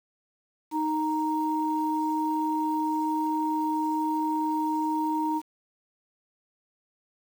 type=tone pair together; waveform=sine; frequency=311.1 / 932.2 Hz; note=D#4 / A#5; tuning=0 / 0 cents; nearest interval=octave + perfect fifth; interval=1900 cents; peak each=-27 dBFS; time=0.71-5.42 s; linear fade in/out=50 ms; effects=8-bit